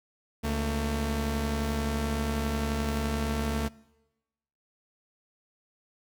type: tone pair together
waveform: sawtooth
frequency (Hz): 71 / 224.8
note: C#2 / A3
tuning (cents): +42 / +37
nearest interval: octave + minor sixth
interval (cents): 1995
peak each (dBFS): -26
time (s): 0.43-3.69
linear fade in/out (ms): 20
effects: noise-tail reverb RT60 1.0 s tail -22 dB re dry